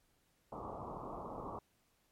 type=low-pass noise; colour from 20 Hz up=white; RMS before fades=-45 dBFS; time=0.52-1.59 s; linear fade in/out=2 ms; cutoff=1200 Hz; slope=96 dB/octave; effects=pink hiss -75 dBFS RMS until 2.11 s + MP3 64 kbps